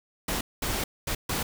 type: noise bursts at uneven times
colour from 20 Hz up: pink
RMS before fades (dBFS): -29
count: 4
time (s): 0.28-0.41 / 0.62-0.84 / 1.07-1.15 / 1.29-1.43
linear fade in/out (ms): 5
effects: none